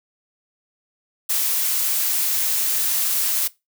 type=noise; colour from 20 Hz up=blue; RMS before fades=-21 dBFS; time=1.29-3.48 s; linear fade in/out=10 ms; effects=noise-tail reverb RT60 0.2 s tail -19 dB re dry